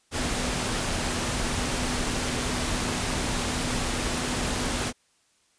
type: tone in noise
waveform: sine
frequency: 246.9 Hz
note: B3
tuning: in tune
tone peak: -35 dBFS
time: 0.11-4.93 s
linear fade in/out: 50 ms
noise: pink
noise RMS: -28 dBFS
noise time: 0.11-4.93 s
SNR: -10 dB
effects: white hiss -66 dBFS RMS until 5.58 s + resampled to 22050 Hz